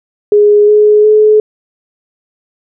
sine tone with pitch steps, 415.3 / 421.3 / 427.5 Hz, G#4 / G#4 / A4, 0 / +25 / -50 cents, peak -3 dBFS, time 0.32-1.4 s, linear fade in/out 2 ms, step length 360 ms, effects none

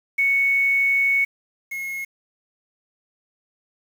sine / triangle tone pair in turn, 2217 / 2166 Hz, C#7 / C#7, 0 / -41 cents, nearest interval unison, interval 41 cents, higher first, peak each -16 / -25 dBFS, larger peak first, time 0.18-1.25 / 1.71-2.05 s, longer first, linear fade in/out 10 ms, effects 7-bit

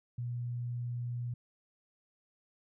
sine tone, 121 Hz, B2, 35 cents flat, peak -34 dBFS, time 0.18-1.34 s, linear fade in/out 5 ms, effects none

